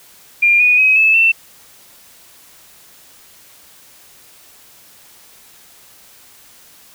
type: tone with pitch steps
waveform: sine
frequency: 2400 / 2467 / 2537 / 2608 / 2681 Hz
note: D7 / D#7 / D#7 / E7 / E7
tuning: +37 / -15 / +33 / -19 / +29 cents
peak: -8 dBFS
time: 0.42-1.32 s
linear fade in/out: 10 ms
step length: 180 ms
effects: white hiss -45 dBFS RMS until 6.94 s